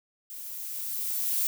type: noise with level ramp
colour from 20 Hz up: violet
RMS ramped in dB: -41 to -26 dBFS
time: 0.3-1.47 s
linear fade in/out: 0 ms
effects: none